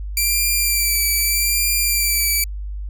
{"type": "tone with vibrato", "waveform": "5% pulse", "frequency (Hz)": 2349, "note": "D7", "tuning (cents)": 0, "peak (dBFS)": -7, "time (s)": [0.17, 2.44], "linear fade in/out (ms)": 2, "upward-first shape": "sine", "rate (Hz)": 0.81, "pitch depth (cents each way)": 30, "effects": ["added 50 Hz sine -25 dBFS peak until 2.89 s"]}